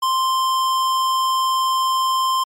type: tone with hard clipping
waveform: sine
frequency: 1046.5 Hz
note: C6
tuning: in tune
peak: -18 dBFS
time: 0.02-2.44 s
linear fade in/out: 10 ms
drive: 17 dB
effects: MP3 96 kbps